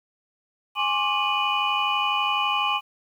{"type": "tone cluster", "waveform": "sine", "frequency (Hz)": [827, 1072, 1164, 2470, 2962], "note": ["G#5", "C6", "D6", "D#7", "F#7"], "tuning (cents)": [-8, 42, -16, -13, 1], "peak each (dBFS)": -27, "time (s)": [0.75, 2.81], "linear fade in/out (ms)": 50, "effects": ["tanh soft clip ceiling -11 dBFS", "9-bit"]}